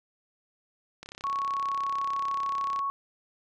click train, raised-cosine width 0.2 ms, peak -24 dBFS, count 60, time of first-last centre 1.03-2.791 s, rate 33.5 Hz
sine tone, 1108.7 Hz, C#6, in tune, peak -27 dBFS, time 1.24-2.9 s, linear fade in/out 0 ms
effects none

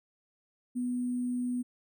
sine tone with sample-and-hold, 246.9 Hz, B3, in tune, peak -29 dBFS, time 0.75-1.63 s, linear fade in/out 20 ms, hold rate 8820 Hz, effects none

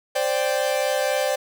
45% pulse chord, C suspended second, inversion none, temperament equal, 523.3 / 587.3 / 784 Hz, C5 / D5 / G5, 0 / 0 / 0 cents, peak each -24 / -24 / -28 dBFS, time 0.15-1.36 s, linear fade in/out 10 ms, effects none

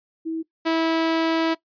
sine / sawtooth tone pair in turn, 323.8 / 326.1 Hz, E4 / E4, -31 / -19 cents, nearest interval unison, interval 12 cents, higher second, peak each -24 / -15 dBFS, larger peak second, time 0.25-0.43 / 0.65-1.55 s, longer second, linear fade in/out 20 ms, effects noise-tail reverb RT60 0.1 s tail -19 dB re dry + resampled to 11025 Hz

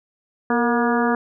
harmonic tone with a mistuned harmonic, 239.5 Hz, A#3, 47 cents sharp, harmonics 1 / 2 / 3 / 4 / 5 / 6 / 7, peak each -20 / -23 / -25 / -26 / -27 / -28 / -28 dBFS, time 0.5-1.15 s, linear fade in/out 2 ms, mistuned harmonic 2, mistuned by -52 cents, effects none

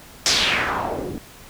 white noise with low-pass filter sweep, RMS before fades -22 dBFS, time 0.26-1.18 s, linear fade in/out 0 ms, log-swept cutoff 6100 to 270 Hz, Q 2.5, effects pink hiss -44 dBFS RMS until 1.49 s

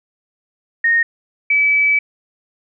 sine tone pair in turn, 1852 / 2296 Hz, A#6 / D7, -12 / -40 cents, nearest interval major third, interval 372 cents, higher second, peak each -11 dBFS, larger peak neither, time 0.84-1.03 / 1.5-1.99 s, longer second, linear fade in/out 5 ms, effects none

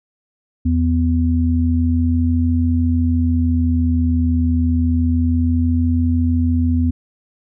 sine tone pair together, 83.13 / 249.1 Hz, E2 / B3, +15 / +15 cents, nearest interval octave + perfect fifth, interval 1900 cents, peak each -15 / -17 dBFS, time 0.65-6.91 s, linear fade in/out 10 ms, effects none

